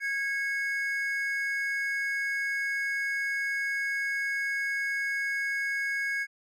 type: tone pair together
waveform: triangle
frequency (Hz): 1645.1 / 2196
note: G#6 / C#7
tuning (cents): -17 / -17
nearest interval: perfect fourth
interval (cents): 500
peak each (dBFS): -28 / -30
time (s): 0-6.27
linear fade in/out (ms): 50
effects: none